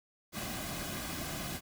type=noise with comb filter; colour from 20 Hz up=pink; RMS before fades=-39 dBFS; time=0.32-1.61 s; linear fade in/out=50 ms; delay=2.2 ms; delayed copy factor=-0.6; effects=none